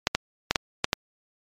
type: clicks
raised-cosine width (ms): 0.2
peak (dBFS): -3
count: 6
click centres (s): 0.071 / 0.15 / 0.51 / 0.558 / 0.844 / 0.931
effects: MP3 64 kbps